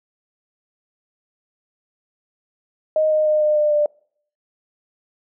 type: tone with pitch steps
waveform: sine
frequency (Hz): 622.3 / 616.6 / 610.9 / 605.3 / 599.7 / 594.2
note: D#5 / D#5 / D#5 / D#5 / D5 / D5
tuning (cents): 0 / -16 / -32 / -48 / +36 / +20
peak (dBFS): -14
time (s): 2.96-3.86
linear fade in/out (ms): 2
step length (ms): 150
effects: noise-tail reverb RT60 0.6 s tail -26 dB re dry